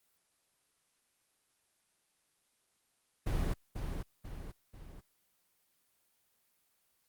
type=noise with echo; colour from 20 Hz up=brown; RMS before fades=-32 dBFS; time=3.26-3.54 s; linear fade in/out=10 ms; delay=490 ms; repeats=3; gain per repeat=-6 dB; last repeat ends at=5.01 s; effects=white hiss -75 dBFS RMS until 7.08 s + Opus 24 kbps